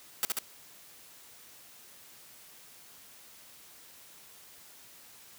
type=noise with echo; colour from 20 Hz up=white; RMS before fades=-28 dBFS; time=0.23-0.25 s; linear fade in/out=0 ms; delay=69 ms; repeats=2; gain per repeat=-2 dB; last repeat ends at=0.388 s; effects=white hiss -54 dBFS RMS until 5.38 s + high-pass 60 Hz 12 dB/octave